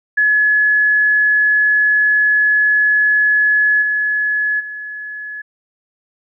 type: tone with level steps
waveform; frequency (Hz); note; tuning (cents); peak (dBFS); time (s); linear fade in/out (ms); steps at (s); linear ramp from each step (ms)
sine; 1701; G#6; +41; -10 / -14 / -25; 0.17-5.42; 10; 3.81 / 4.59; 20
effects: none